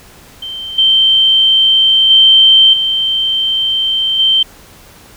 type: tone with level steps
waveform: sine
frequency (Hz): 3122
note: G7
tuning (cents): -8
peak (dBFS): -21 / -6 / -3 / -11 / -7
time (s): 0.42-4.43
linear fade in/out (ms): 5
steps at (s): 0.78 / 2.1 / 2.73 / 4.19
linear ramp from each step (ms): 5
effects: pink hiss -40 dBFS RMS until 5.16 s